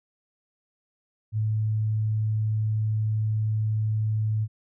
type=tone; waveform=sine; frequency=108.4 Hz; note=A2; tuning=25 cents flat; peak=-22 dBFS; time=1.32-4.48 s; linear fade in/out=50 ms; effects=none